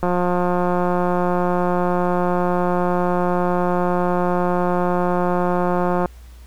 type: click train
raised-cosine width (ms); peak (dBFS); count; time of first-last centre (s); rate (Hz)
1; -7; 1074; 0.03-6.058; 178
effects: added 60 Hz sine -38 dBFS peak until 6.46 s + pink hiss -52 dBFS RMS until 6.46 s